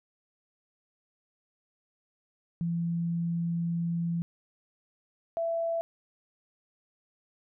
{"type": "tone pair in turn", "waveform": "sine", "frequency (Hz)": [169.3, 666.7], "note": ["E3", "E5"], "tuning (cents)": [46, 19], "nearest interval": "2 octaves", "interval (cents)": 2373, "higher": "second", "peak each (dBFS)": -27, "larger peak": "neither", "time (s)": [[2.61, 4.22], [5.37, 5.81]], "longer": "first", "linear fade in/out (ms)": 0, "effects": []}